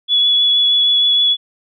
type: tone with vibrato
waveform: sine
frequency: 3400 Hz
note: G#7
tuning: 40 cents sharp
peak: -10 dBFS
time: 0.08-1.37 s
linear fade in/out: 50 ms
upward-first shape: triangle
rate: 6.4 Hz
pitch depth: 13 cents each way
effects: none